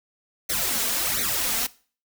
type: noise with flanger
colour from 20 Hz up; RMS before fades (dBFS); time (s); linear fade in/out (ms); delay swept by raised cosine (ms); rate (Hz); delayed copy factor
white; -25; 0.49-1.67; 10; 0.49 to 4.49; 1.4; +0.95
effects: noise-tail reverb RT60 0.4 s tail -20 dB re dry